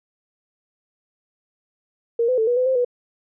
sine tone with pitch steps, 465.7 / 507 / 443.2 / 485.3 / 506 / 523 / 490.2 Hz, A#4 / B4 / A4 / B4 / B4 / C5 / B4, -2 / +45 / +13 / -30 / +42 / -1 / -13 cents, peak -16 dBFS, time 2.19-2.848 s, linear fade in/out 5 ms, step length 94 ms, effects none

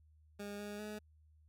20% pulse tone with pitch steps, 204 / 206.4 / 211.4 Hz, G#3 / G#3 / G#3, -31 / -10 / +31 cents, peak -38 dBFS, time 0.39-0.99 s, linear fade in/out 10 ms, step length 200 ms, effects added 77 Hz sine -63 dBFS peak until 1.48 s

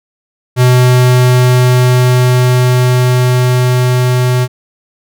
square tone with level ramp, 125.5 Hz, B2, 28 cents sharp, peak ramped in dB -5 to -9 dBFS, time 0.56-4.48 s, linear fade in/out 50 ms, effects none

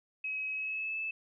sine tone with pitch glide, 2552 to 2619 Hz, D#7 to E7, +43 to -12 cents, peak -33 dBFS, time 0.24-1.11 s, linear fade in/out 5 ms, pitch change +45 cents, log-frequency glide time 0.52-0.98 s, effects none

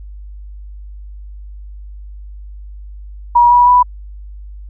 sine tone with pitch steps, 959 / 972.9 / 987.1 Hz, A#5 / B5 / B5, +49 / -26 / -1 cents, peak -5 dBFS, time 3.35-3.83 s, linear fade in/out 10 ms, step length 160 ms, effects added 50 Hz sine -29 dBFS peak until 4.69 s

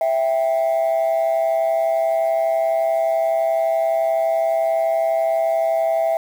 sine tone pair together, 658.3 / 790 Hz, E5 / G5, -3 / +13 cents, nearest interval minor third, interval 316 cents, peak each -15 / -21 dBFS, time 0.01-6.17 s, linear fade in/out 2 ms, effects tanh soft clip ceiling -13 dBFS + 7-bit

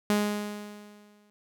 sawtooth tone with exponential decay, 207.7 Hz, G#3, in tune, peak -17 dBFS, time 0.1-1.3 s, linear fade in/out 0 ms, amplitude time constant 260 ms, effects none

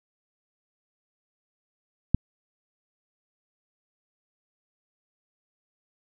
click, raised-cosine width 5 ms, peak -6 dBFS, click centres 2.146 s, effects none

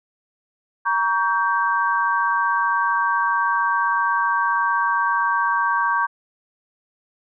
sine chord, G diminished, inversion first, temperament just, 940.8 / 1128.9 / 1568 Hz, Bb5 / Db6 / G6, +16 / +31 / 0 cents, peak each -22 / -21 / -22 dBFS, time 0.85-6.07 s, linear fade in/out 20 ms, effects none

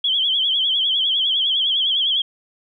sine tone with vibrato, 3220 Hz, G7, 46 cents sharp, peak -16 dBFS, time 0.04-2.22 s, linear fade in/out 5 ms, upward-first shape triangle, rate 9.9 Hz, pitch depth 120 cents each way, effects none

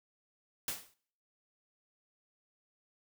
white noise with exponential decay, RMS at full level -33 dBFS, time 0.68-0.94 s, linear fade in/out 2 ms, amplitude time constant 55 ms, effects noise-tail reverb RT60 0.6 s tail -24 dB re dry

